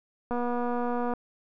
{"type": "click train", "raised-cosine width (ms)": 1, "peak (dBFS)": -18, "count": 201, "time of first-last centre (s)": [0.31, 1.136], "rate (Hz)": 242, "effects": []}